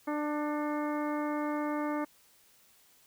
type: harmonic tone with a mistuned harmonic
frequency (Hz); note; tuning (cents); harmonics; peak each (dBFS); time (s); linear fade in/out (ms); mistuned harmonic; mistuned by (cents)
297.2; D4; +21; 1 / 2 / 3 / 4 / 5 / 6 / 7; -32 / -37 / -39 / -40 / -47 / -47 / -48; 0.07-2.05; 10; 7; +53
effects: white hiss -63 dBFS RMS until 3.06 s